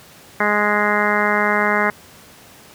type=harmonic tone; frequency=208.2 Hz; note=G#3; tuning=5 cents sharp; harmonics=1 / 2 / 3 / 4 / 5 / 6 / 7 / 8 / 9 / 10; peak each=-24 / -24 / -24 / -24 / -24 / -24 / -24 / -24 / -24 / -24 dBFS; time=0.4-1.9 s; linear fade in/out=2 ms; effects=pink hiss -44 dBFS RMS until 2.74 s + high-pass 100 Hz 12 dB/octave